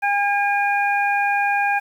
harmonic tone, 810 Hz, G#5, 43 cents flat, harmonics 1 / 2 / 3, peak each -19 / -22 / -24 dBFS, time 0.02-1.8 s, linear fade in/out 20 ms, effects 8-bit

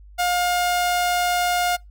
sawtooth tone, 711 Hz, F5, 31 cents sharp, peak -15 dBFS, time 0.18-1.77 s, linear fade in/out 20 ms, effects noise-tail reverb RT60 0.2 s tail -26 dB re dry + added 50 Hz sine -42 dBFS peak until 1.9 s

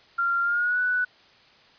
sine tone with pitch glide, 1385 to 1484.4 Hz, F6 to F#6, -15 to +5 cents, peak -21 dBFS, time 0.18-1.05 s, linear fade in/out 10 ms, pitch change +120 cents, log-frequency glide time 0.42-0.8 s, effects white hiss -55 dBFS RMS until 1.78 s + resampled to 11025 Hz

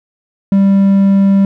triangle tone, 196.4 Hz, G3, 4 cents sharp, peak -4 dBFS, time 0.52-1.45 s, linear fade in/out 2 ms, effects none

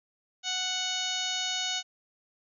harmonic tone with a mistuned harmonic, 740 Hz, F#5, in tune, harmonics 1 / 2 / 3 / 4 / 5 / 6 / 7 / 8 / 9, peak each -40 / -40 / -40 / -34 / -34 / -39 / -42 / -41 / -38 dBFS, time 0.43-1.83 s, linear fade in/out 50 ms, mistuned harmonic 6, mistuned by -21 cents, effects none

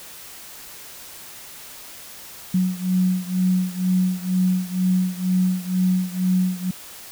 sine beating tone pair, 183.2 / 185.3 Hz, F#3 / F#3, -17 / +3 cents, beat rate 2.1 Hz, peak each -20 / -22 dBFS, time 2.54-6.71 s, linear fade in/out 5 ms, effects white hiss -40 dBFS RMS until 7.11 s

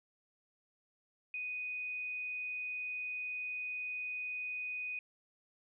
sine tone, 2489 Hz, D#7, in tune, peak -37 dBFS, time 1.34-4.99 s, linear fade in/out 2 ms, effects none

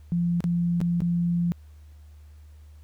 sine tone with dropouts, 172.4 Hz, F3, 22 cents flat, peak -21 dBFS, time 0.12-1.52 s, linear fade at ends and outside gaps 0 ms, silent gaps 0.405-0.441 / 0.804-0.814 / 1.005-1.019 s, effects added 75 Hz sine -45 dBFS peak until 2.83 s + pink hiss -65 dBFS RMS until 2.83 s

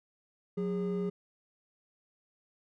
triangle tone pair together, 181.97 / 408.5 Hz, F#3 / G#4, -29 / -29 cents, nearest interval octave + major second, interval 1400 cents, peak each -30 / -31 dBFS, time 0.57-1.1 s, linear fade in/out 10 ms, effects tanh soft clip ceiling -21 dBFS

